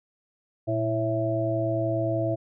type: harmonic tone with a mistuned harmonic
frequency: 110 Hz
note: A2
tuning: in tune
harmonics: 1 / 3 / 5 / 6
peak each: -28 / -29 / -33 / -27 dBFS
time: 0.67-2.36 s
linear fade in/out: 20 ms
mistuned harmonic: 1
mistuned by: +100 cents
effects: none